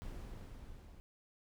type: noise with level ramp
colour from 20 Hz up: brown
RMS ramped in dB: -44 to -55 dBFS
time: 0.02-1 s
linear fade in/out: 0 ms
effects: none